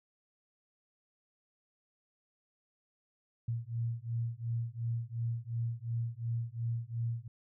sine beating tone pair, 115.1 / 117.9 Hz, A#2 / A#2, -22 / +20 cents, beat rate 2.8 Hz, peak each -36 / -36 dBFS, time 3.48-7.28 s, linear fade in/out 5 ms, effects none

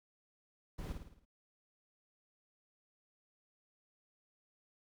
brown noise with echo, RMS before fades -42 dBFS, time 0.78-0.93 s, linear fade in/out 10 ms, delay 54 ms, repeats 6, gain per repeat -5 dB, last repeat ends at 1.254 s, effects none

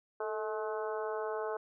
harmonic tone with a mistuned harmonic, 213.9 Hz, A3, 49 cents flat, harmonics 2 / 3 / 4 / 5 / 6 / 7, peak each -36 / -40 / -42 / -44 / -46 / -47 dBFS, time 0.2-1.57 s, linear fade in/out 5 ms, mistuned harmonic 2, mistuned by +42 cents, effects none

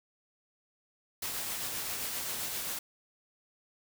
white noise with tremolo, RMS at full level -35 dBFS, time 1.22-2.79 s, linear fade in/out 5 ms, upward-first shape triangle, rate 7.6 Hz, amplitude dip 30%, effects none

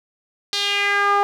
sawtooth tone with band-pass filter sweep, 404.6 Hz, G#4, 45 cents flat, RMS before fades -19 dBFS, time 0.53-1.23 s, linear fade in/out 0 ms, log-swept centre 4300 to 940 Hz, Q 3.2, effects none

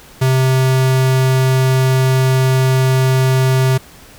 square tone, 130.81 Hz, C3, in tune, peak -11 dBFS, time 0.21-3.78 s, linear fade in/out 10 ms, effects pink hiss -41 dBFS RMS until 4.18 s

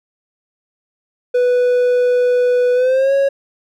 triangle tone with pitch glide, 493.9 to 551.2 Hz, B4 to C#5, 0 to -10 cents, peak -9 dBFS, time 1.34-3.29 s, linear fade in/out 10 ms, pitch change +190 cents, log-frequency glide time 2.74-3.13 s, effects none

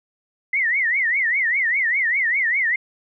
sine tone with vibrato, 2000 Hz, B6, 21 cents sharp, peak -17 dBFS, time 0.53-2.76 s, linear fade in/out 5 ms, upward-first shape triangle, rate 5 Hz, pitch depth 230 cents each way, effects none

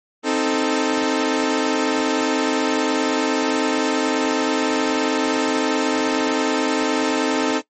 sawtooth chord, A diminished, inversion first, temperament equal, 261.6 / 311.1 / 440 Hz, C4 / Eb4 / A4, 0 / 0 / 0 cents, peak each -18 dBFS, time 0.23-7.62 s, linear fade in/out 50 ms, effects noise-tail reverb RT60 0.1 s tail -17 dB re dry + MP3 32 kbps

